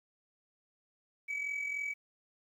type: tone with amplitude modulation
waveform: sine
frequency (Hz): 2281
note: C#7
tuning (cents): +49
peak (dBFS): -29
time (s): 1.28-1.94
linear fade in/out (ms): 20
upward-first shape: sine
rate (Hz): 43.4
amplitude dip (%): 65
effects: tanh soft clip ceiling -31 dBFS + 11-bit